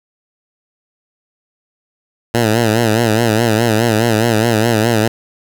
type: tone with vibrato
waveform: 10% pulse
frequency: 112.9 Hz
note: A2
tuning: 45 cents sharp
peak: -3 dBFS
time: 2.34-5.08 s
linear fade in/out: 5 ms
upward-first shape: sine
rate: 4.8 Hz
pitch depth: 96 cents each way
effects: 7-bit